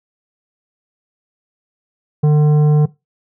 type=tone with tanh clipping; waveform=triangle; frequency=150 Hz; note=D3; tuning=37 cents sharp; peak=-10 dBFS; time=2.23-2.86 s; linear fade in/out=10 ms; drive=14 dB; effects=noise-tail reverb RT60 0.2 s tail -18 dB re dry